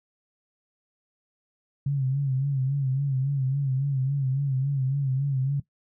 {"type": "tone with vibrato", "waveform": "sine", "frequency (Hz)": 135.9, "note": "C#3", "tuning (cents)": -34, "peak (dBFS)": -22, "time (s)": [1.86, 5.6], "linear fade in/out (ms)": 5, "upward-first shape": "sine", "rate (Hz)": 3.6, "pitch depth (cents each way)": 79, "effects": ["noise-tail reverb RT60 0.1 s tail -17 dB re dry"]}